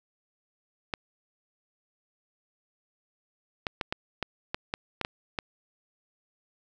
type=clicks; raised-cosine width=0.3 ms; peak=-13 dBFS; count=10; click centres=0.938 / 3.668 / 3.812 / 3.925 / 4.227 / 4.545 / 4.739 / 5.013 / 5.049 / 5.388 s; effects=none